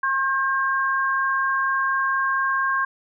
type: tone pair together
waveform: sine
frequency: 1077 / 1598.8 Hz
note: C6 / G6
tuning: +50 / +34 cents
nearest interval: perfect fifth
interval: 684 cents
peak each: -22 dBFS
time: 0.03-2.85 s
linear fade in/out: 5 ms
effects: none